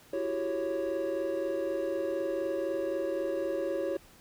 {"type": "tone cluster", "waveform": "triangle", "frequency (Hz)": [333.6, 373, 397, 553], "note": ["E4", "F#4", "G4", "C#5"], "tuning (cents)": [21, 14, 22, -4], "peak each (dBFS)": [-34, -35, -36, -30], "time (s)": [0.13, 3.97], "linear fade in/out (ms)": 5, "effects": ["pink hiss -57 dBFS RMS until 4.2 s"]}